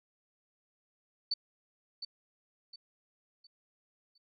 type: tone with echo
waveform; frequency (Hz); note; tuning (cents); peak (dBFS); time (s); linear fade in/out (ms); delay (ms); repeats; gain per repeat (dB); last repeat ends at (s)
sine; 4520; C#8; +33; -28; 1.31-1.34; 5; 710; 4; -9; 4.18
effects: MP3 96 kbps